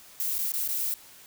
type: noise with dropouts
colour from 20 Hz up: violet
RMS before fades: -29 dBFS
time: 0.2-0.94 s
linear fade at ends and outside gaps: 0 ms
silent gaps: 0.382-0.389 / 0.519-0.538 / 0.677-0.688 s
effects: white hiss -51 dBFS RMS until 1.26 s

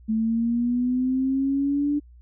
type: linear sweep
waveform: sine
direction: up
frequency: 217.9 to 293.7 Hz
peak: -20 dBFS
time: 0.08-2 s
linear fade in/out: 20 ms
effects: added 60 Hz sine -46 dBFS peak until 2.21 s

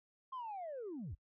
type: linear sweep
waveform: sine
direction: down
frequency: 1075 to 55.9 Hz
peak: -40 dBFS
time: 0.32-1.15 s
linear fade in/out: 10 ms
effects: noise-tail reverb RT60 0.1 s tail -21 dB re dry + tanh soft clip ceiling -39 dBFS

